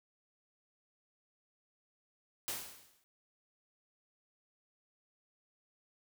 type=noise with exponential decay; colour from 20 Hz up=white; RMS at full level=-36 dBFS; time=2.48-3.04 s; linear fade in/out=0 ms; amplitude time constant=120 ms; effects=none